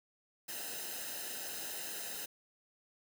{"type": "noise with comb filter", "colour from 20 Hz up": "white", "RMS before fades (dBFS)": -42, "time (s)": [0.48, 2.26], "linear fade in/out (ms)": 10, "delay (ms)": 0.88, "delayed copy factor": -0.75, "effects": []}